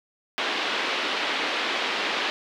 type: band-pass noise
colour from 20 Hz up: white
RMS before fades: -27 dBFS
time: 0.38-2.3 s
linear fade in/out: 0 ms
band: 260 to 3600 Hz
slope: 24 dB/octave
effects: none